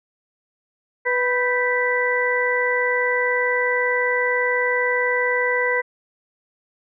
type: harmonic tone with a mistuned harmonic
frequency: 493.9 Hz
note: B4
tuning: in tune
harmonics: 1 / 2 / 3 / 4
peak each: -22 / -26 / -27 / -21 dBFS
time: 1.05-5.82 s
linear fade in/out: 20 ms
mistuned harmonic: 3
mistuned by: +82 cents
effects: none